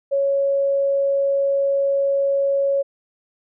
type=tone; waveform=sine; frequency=554.4 Hz; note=C#5; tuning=in tune; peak=-16 dBFS; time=0.11-2.83 s; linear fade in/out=20 ms; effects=none